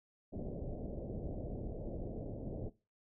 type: low-pass noise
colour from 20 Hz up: pink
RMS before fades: -42 dBFS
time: 0.32-2.7 s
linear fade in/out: 20 ms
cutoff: 640 Hz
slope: 48 dB/octave
effects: noise-tail reverb RT60 0.3 s tail -20 dB re dry